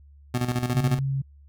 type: tone with tremolo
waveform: 25% pulse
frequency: 123.47 Hz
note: B2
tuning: in tune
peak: -18 dBFS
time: 0.34-0.99 s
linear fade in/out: 5 ms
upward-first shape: square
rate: 14 Hz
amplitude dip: 65%
type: tone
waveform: sine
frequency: 136.2 Hz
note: C#3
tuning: 30 cents flat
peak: -23 dBFS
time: 0.74-1.22 s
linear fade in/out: 10 ms
effects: added 71 Hz sine -48 dBFS peak until 1.48 s